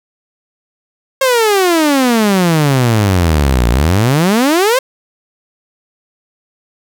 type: exponential two-way sweep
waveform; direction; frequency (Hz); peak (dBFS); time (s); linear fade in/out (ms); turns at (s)
sawtooth; down then up; 544 to 56.4 to 544; -5; 1.21-4.79; 5; 3.69
effects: 7-bit